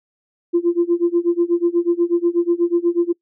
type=tone with tremolo; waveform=sine; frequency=344.6 Hz; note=F4; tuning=23 cents flat; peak=-10 dBFS; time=0.53-3.13 s; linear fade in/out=20 ms; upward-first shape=sine; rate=8.2 Hz; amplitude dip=95%; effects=noise-tail reverb RT60 0.1 s tail -24 dB re dry + tanh soft clip ceiling -7 dBFS